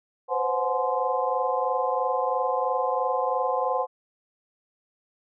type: tone cluster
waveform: sine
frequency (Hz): 506 / 529 / 733 / 850 / 1040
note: B4 / C5 / F#5 / G#5 / C6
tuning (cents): +42 / +19 / -16 / +40 / -11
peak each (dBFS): -29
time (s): 0.28-3.87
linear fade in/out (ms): 50
effects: none